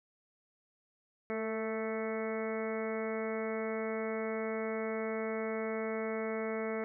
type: harmonic tone with a mistuned harmonic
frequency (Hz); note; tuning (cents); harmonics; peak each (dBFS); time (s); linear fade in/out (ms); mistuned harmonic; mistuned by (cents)
220; A3; 0; 1 / 2 / 3 / 4 / 5 / 6 / 7 / 8 / 9 / 10; -39 / -36 / -41 / -50 / -50 / -46 / -52 / -51 / -49 / -46; 1.3-6.84; 0; 2; +21
effects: none